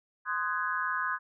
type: chord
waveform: sine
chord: Ab dominant seventh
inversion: first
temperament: just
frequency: 1038.3 / 1245.9 / 1495.1 / 1661.2 Hz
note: C6 / Eb6 / Gb6 / Ab6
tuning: -14 / +2 / +18 / 0 cents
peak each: -34 dBFS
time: 0.25-1.19 s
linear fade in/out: 50 ms
effects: none